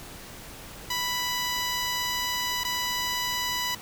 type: tone with dropouts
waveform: 10% pulse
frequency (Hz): 987.8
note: B5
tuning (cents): 0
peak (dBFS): -18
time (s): 0.9-3.75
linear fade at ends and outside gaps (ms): 5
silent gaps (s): 2.636-2.647
effects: pink hiss -43 dBFS RMS until 3.81 s